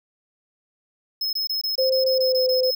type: tone bursts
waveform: square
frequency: 5170 Hz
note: E8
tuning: 34 cents flat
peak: -23 dBFS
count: 11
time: 1.21-2.75 s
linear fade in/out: 5 ms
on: 120 ms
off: 22 ms
type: tone with pitch glide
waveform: sine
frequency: 523.3 to 512.2 Hz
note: C5 to C5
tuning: 0 to -37 cents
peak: -18 dBFS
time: 1.78-2.71 s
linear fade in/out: 10 ms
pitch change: -37 cents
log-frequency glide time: 2.07-2.42 s
effects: none